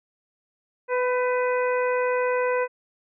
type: harmonic tone with a mistuned harmonic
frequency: 498.4 Hz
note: B4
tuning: 16 cents sharp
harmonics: 1 / 2 / 3 / 4 / 5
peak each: -22 / -28 / -32 / -34 / -36 dBFS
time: 0.88-2.68 s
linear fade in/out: 50 ms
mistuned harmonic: 3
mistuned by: +26 cents
effects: none